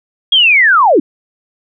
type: linear sweep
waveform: sine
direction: down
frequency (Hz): 3322 to 250.3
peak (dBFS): -5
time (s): 0.32-1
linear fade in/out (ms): 5
effects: none